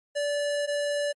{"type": "tone pair in turn", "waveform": "square", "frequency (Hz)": [580, 580], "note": ["D5", "D5"], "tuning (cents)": [-22, -22], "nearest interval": "unison", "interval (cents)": 0, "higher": "neither", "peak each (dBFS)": -26, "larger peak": "neither", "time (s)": [[0.15, 0.67], [0.67, 1.13]], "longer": "first", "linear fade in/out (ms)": 20, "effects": ["MP3 48 kbps"]}